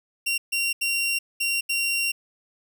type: tone bursts at uneven times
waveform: sawtooth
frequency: 2755 Hz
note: F7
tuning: 24 cents flat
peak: -19 dBFS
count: 5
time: 0.26-0.38 / 0.52-0.73 / 0.81-1.19 / 1.4-1.61 / 1.69-2.12 s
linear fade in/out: 10 ms
effects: none